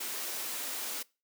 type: high-pass noise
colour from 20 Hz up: white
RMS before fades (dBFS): -37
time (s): 0-1.03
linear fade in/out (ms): 10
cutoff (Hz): 240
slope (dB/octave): 24
effects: noise-tail reverb RT60 0.3 s tail -23 dB re dry